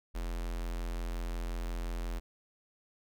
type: tone with notch filter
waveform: square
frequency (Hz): 42.81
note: F1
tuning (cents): -34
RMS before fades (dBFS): -36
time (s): 0.14-2.2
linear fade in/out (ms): 20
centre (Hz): 120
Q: 1.2
effects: none